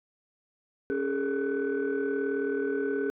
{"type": "tone cluster", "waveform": "sine", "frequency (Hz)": [277.4, 409.7, 448.5, 1498], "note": ["C#4", "G#4", "A4", "F#6"], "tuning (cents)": [1, -24, 33, 21], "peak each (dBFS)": [-31, -28, -33, -37], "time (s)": [0.9, 3.1], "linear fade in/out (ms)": 0, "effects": ["tanh soft clip ceiling -20 dBFS"]}